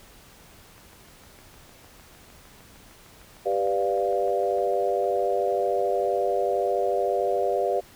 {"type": "click train", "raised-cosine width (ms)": 0.5, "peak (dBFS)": -36, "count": 30, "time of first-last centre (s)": [0.78, 5.194], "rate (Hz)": 6.57}
{"type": "chord", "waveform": "sine", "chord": "G dominant seventh", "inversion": "none", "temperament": "equal", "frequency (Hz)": [392, 493.9, 587.3, 698.5], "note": ["G4", "B4", "D5", "F5"], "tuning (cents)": [0, 0, 0, 0], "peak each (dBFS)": -27, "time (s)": [3.45, 7.81], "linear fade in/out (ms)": 20}
{"effects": ["pink hiss -51 dBFS RMS until 7.95 s"]}